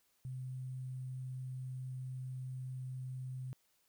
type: tone with sample-and-hold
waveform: sine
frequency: 128.9 Hz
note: C3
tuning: 26 cents flat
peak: -40 dBFS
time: 0.25-3.53 s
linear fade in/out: 0 ms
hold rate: 8820 Hz
effects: white hiss -75 dBFS RMS until 3.88 s